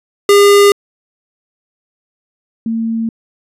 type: tone pair in turn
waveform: square / sine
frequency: 404.6 / 226.5 Hz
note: G#4 / A#3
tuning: -45 / -50 cents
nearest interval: minor seventh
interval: 1005 cents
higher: first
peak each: -5 / -14 dBFS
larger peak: first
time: 0.29-0.72 / 2.66-3.09 s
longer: neither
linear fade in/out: 2 ms
effects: resampled to 32000 Hz